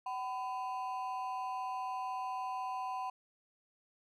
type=ring-modulated tone; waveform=triangle; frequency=882 Hz; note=A5; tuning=4 cents sharp; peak=-31 dBFS; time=0.06-3.1 s; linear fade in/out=5 ms; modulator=123 Hz; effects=none